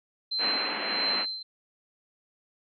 sine tone with tremolo, 4103 Hz, C8, 35 cents flat, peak -24 dBFS, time 0.31-1.43 s, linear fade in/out 10 ms, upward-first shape triangle, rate 1.6 Hz, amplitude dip 80%
white band-pass noise, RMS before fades -33 dBFS, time 0.38-1.26 s, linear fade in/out 50 ms, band 190 to 2800 Hz, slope 48 dB/octave
effects none

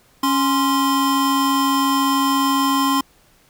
square tone pair together, 275.7 / 1046.5 Hz, C#4 / C6, -9 / 0 cents, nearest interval octave + major seventh, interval 2309 cents, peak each -19 dBFS, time 0.23-3.01 s, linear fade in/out 5 ms, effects pink hiss -55 dBFS RMS until 3.49 s

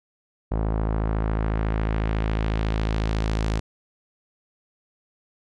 sawtooth tone with low-pass filter sweep, 54 Hz, A1, 32 cents flat, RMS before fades -24 dBFS, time 0.51-3.6 s, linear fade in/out 10 ms, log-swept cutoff 880 to 6600 Hz, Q 1, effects none

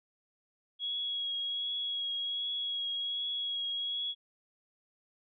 sine tone with vibrato, 3322 Hz, G#7, in tune, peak -32 dBFS, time 0.79-4.15 s, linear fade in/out 50 ms, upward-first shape triangle, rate 1.3 Hz, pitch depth 19 cents each way, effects none

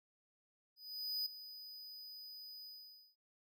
square tone with ADSR envelope, 4978 Hz, D#8, in tune, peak -36 dBFS, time 0.76-3.16 s, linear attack 500 ms, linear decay 6 ms, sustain -14 dB, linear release 510 ms, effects none

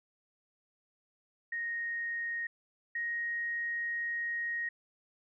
sine tone pair in turn, 1864.7 / 1875.5 Hz, A#6 / A#6, 0 / +10 cents, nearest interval unison, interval 10 cents, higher second, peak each -33 / -32 dBFS, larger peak second, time 1.52-2.47 / 2.95-4.69 s, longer second, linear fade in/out 5 ms, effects none

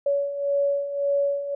sine beating tone pair, 563 / 564.8 Hz, C#5 / C#5, +27 / +32 cents, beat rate 1.8 Hz, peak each -28 / -22 dBFS, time 0.06-1.55 s, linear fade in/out 5 ms, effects none

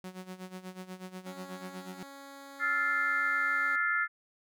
sawtooth tone with tremolo, 185 Hz, F#3, in tune, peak -35 dBFS, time 0.04-2.03 s, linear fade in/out 0 ms, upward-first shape sine, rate 8.2 Hz, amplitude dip 80%
10% pulse tone, 277.2 Hz, C#4, in tune, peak -38 dBFS, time 1.26-3.76 s, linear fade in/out 5 ms
sine chord, F major seventh, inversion third, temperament just, 1309.6 / 1396.9 / 1746.1 / 2095 Hz, E6 / F6 / A6 / C7, -12 / 0 / -14 / +2 cents, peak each -36 / -30 / -31 / -34 dBFS, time 2.59-4.08 s, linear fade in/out 50 ms
effects none

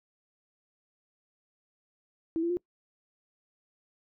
sine tone with pitch steps, 326.9 / 340.2 / 354 Hz, E4 / F4 / F4, -14 / -45 / +23 cents, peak -26 dBFS, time 2.36-2.57 s, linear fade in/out 0 ms, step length 70 ms, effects noise-tail reverb RT60 0.1 s tail -24 dB re dry

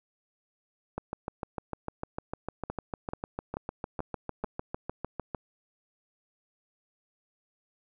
two click trains, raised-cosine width 1 ms, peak -19 / -19 dBFS, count 5 / 30, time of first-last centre 2.7-4.439 / 0.98-5.347 s, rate 2.3 / 6.64 Hz, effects none

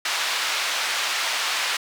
white band-pass noise, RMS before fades -25 dBFS, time 0.05-1.77 s, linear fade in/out 5 ms, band 880 to 4000 Hz, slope 12 dB/octave, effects none

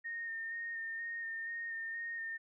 sine tone with vibrato, 1835 Hz, A#6, 28 cents flat, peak -38 dBFS, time 0.04-2.38 s, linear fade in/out 20 ms, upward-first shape square, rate 2.1 Hz, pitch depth 16 cents each way, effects none

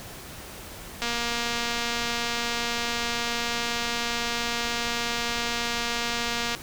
click train, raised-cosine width 0.2 ms, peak -11 dBFS, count 1306, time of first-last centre 1.02-6.55 s, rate 236 Hz, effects pink hiss -41 dBFS RMS until 6.62 s

